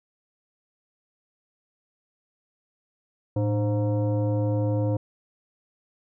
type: tone with frequency modulation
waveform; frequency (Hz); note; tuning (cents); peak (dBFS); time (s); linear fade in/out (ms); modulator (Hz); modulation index
sine; 110; A2; 0; -21; 3.36-4.97; 5; 412; 0.88
effects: none